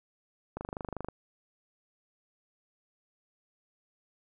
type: click train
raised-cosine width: 1 ms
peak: -22 dBFS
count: 14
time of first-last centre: 0.57-1.086 s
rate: 25.2 Hz
effects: none